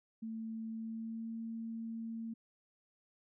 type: tone with pitch glide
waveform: sine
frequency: 223.4 to 226.8 Hz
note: A3 to A#3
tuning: +27 to -47 cents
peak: -39 dBFS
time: 0.22-2.34 s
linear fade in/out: 10 ms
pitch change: +26 cents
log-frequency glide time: 0.71-1.34 s
effects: none